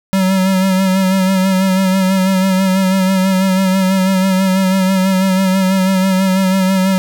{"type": "tone with vibrato", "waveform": "square", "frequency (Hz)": 189.4, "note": "F#3", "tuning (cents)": 41, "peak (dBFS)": -11, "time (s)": [0.13, 6.98], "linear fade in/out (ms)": 0, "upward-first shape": "sine", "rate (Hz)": 6.1, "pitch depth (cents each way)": 37, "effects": []}